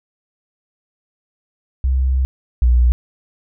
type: tone pair in turn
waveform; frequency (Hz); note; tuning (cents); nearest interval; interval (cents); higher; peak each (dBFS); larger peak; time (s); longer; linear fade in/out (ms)
sine; 65.2 / 60.67; C2 / B1; -5 / -30; minor second; 125; first; -13 / -9; second; 1.84-2.25 / 2.62-2.92; first; 0
effects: none